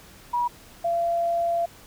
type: tone pair in turn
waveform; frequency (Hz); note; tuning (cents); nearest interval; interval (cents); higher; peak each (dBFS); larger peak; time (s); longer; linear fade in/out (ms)
sine; 965 / 682.4; B5 / F5; -40 / -40; tritone; 600; first; -21; neither; 0.33-0.48 / 0.84-1.66; second; 10
effects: pink hiss -49 dBFS RMS until 1.86 s